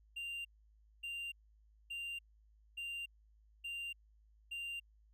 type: tone bursts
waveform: triangle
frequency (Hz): 2783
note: F7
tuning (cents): -7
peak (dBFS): -39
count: 6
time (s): 0.16-4.8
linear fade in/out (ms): 10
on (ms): 290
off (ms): 580
effects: added 53 Hz sine -64 dBFS peak until 5.13 s